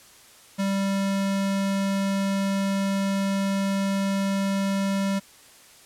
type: tone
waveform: square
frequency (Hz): 196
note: G3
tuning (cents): 0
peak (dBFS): -23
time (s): 0.58-5.2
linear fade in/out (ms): 20
effects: white hiss -51 dBFS RMS until 5.85 s + low-pass 11000 Hz 12 dB/octave